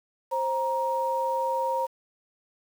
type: tone pair together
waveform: sine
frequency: 528.5 / 940 Hz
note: C5 / A#5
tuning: +17 / +14 cents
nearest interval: minor seventh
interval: 997 cents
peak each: -28 / -26 dBFS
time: 0.31-1.87 s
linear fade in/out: 20 ms
effects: 8-bit